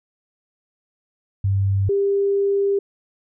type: tone pair in turn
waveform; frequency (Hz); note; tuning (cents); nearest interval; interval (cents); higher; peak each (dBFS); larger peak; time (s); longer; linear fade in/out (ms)
sine; 98 / 398.3; G2 / G4; 0 / +28; 2 octaves; 2428; second; -16 / -16; neither; 1.44-1.89 / 1.89-2.79; second; 5
effects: none